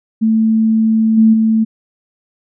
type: tone with level steps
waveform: sine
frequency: 221.5 Hz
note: A3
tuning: 12 cents sharp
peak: -9 / -5 / -9 dBFS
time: 0.21-1.65 s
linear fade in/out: 20 ms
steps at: 1.17 / 1.33 s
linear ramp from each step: 10 ms
effects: none